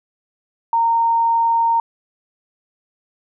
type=tone; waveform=sine; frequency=922 Hz; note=A#5; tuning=19 cents flat; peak=-13 dBFS; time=0.73-1.8 s; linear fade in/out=2 ms; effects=none